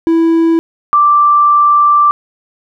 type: tone pair in turn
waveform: triangle / sine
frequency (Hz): 329.6 / 1174.6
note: E4 / D6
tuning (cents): 0 / 0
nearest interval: octave + minor seventh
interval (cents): 2200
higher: second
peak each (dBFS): -5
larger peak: neither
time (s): 0.07-0.59 / 0.93-2.11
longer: second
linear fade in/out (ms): 0
effects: none